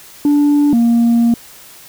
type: tone pair in turn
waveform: sine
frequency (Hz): 291 / 234.1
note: D4 / A#3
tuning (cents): -16 / +8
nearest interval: major third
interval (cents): 376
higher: first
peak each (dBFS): -6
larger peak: neither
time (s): 0.25-0.73 / 0.73-1.34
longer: second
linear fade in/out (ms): 2
effects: tanh soft clip ceiling -7 dBFS + white hiss -39 dBFS RMS until 1.88 s